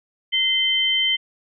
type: tone pair together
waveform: sine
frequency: 2067 / 3100 Hz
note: C7 / G7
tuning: -22 / -20 cents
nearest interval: perfect fifth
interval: 702 cents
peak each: -23 / -18 dBFS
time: 0.32-1.17 s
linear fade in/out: 20 ms
effects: none